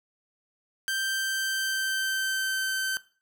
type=tone with pitch glide; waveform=sawtooth; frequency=1568 to 1544.6 Hz; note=G6 to G6; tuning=0 to -26 cents; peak=-23 dBFS; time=0.88-2.97 s; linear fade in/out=0 ms; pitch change=-26 cents; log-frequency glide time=0.98-2.69 s; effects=noise-tail reverb RT60 0.4 s tail -18 dB re dry